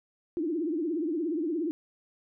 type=tone with vibrato; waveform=sine; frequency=322.8 Hz; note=E4; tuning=36 cents flat; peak=-27 dBFS; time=0.37-1.71 s; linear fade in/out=0 ms; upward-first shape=triangle; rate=17 Hz; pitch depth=200 cents each way; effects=none